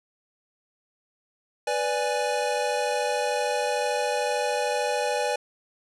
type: chord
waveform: square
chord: G# diminished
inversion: first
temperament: equal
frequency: 493.9 / 587.3 / 830.6 Hz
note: B4 / D5 / G#5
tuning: 0 / 0 / 0 cents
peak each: -29 / -29 / -29 dBFS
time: 1.67-5.36 s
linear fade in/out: 5 ms
effects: resampled to 24000 Hz